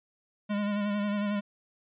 square tone with vibrato, 205.4 Hz, G#3, 19 cents flat, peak -28 dBFS, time 0.49-1.41 s, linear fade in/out 20 ms, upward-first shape sine, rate 11 Hz, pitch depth 31 cents each way, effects resampled to 8000 Hz

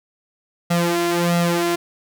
sawtooth tone with flanger, 172.2 Hz, F3, 24 cents flat, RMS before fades -19 dBFS, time 0.7-1.76 s, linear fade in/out 10 ms, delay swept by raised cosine 1.5 to 3 ms, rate 1.5 Hz, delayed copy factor +0.8, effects none

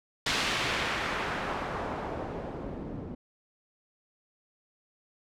white noise with low-pass filter sweep, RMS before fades -33 dBFS, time 0.26-3.15 s, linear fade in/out 5 ms, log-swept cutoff 4000 to 290 Hz, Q 0.92, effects none

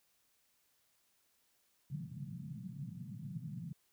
white band-pass noise, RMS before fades -45 dBFS, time 1.9-3.73 s, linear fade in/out 2 ms, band 120 to 190 Hz, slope 48 dB/octave, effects white hiss -75 dBFS RMS until 3.92 s

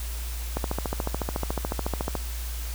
click train, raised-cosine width 1 ms, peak -13 dBFS, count 23, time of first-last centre 0.57-2.153 s, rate 13.9 Hz, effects added 58 Hz sine -30 dBFS peak until 2.74 s + white hiss -40 dBFS RMS until 2.74 s

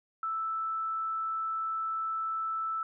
sine tone, 1318.5 Hz, E6, in tune, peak -30 dBFS, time 0.23-2.83 s, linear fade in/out 2 ms, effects none

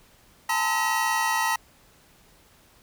square tone cluster, 840 / 901 / 1022 / 1286 / 1915 Hz, G#5 / A5 / C6 / E6 / A#6, +19 / +41 / -41 / -43 / +46 cents, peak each -34 / -27 / -31 / -32 / -28 dBFS, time 0.49-1.56 s, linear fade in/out 5 ms, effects pink hiss -57 dBFS RMS until 2.82 s

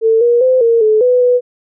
sine tone with pitch steps, 448 / 476.4 / 514 / 462.3 / 431.7 / 497.6 / 493.6 Hz, A4 / A#4 / C5 / A#4 / A4 / B4 / B4, +31 / +38 / -31 / -14 / -33 / +13 / -1 cents, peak -7 dBFS, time 0.01-1.41 s, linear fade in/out 50 ms, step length 200 ms, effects none

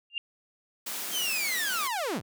sine tone with exponential growth, 2794 Hz, F7, in tune, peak -24 dBFS, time 0.1-0.18 s, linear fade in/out 1 ms, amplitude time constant 16 ms
white high-pass noise, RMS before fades -35 dBFS, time 0.86-1.88 s, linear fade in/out 10 ms, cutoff 170 Hz, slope 48 dB/octave
sawtooth linear sweep, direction down, 3225 to 69 Hz, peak -25 dBFS, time 1.11-2.22 s, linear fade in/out 50 ms
effects none

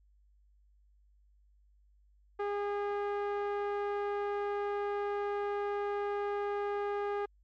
sawtooth tone with low-pass filter, 407.9 Hz, G#4, 31 cents flat, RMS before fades -34 dBFS, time 2.39-7.26 s, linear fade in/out 10 ms, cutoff 1400 Hz, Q 0.93, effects added 50 Hz sine -62 dBFS peak until 7.43 s + MP3 64 kbps

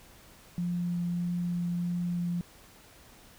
sine tone with vibrato, 174.61 Hz, F3, in tune, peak -28 dBFS, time 0.58-2.41 s, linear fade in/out 0 ms, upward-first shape triangle, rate 1.6 Hz, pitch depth 8 cents each way, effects pink hiss -55 dBFS RMS until 3.38 s

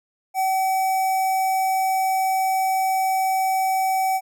square tone with notch filter, 761 Hz, F#5, 48 cents sharp, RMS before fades -21 dBFS, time 0.34-4.21 s, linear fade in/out 50 ms, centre 3700 Hz, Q 0.77, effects none

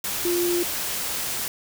sine tone in noise, 349.2 Hz, F4, in tune, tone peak -21 dBFS, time 0.25-0.63 s, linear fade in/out 2 ms, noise white, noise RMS -28 dBFS, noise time 0.04-1.48 s, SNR +4 dB, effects none

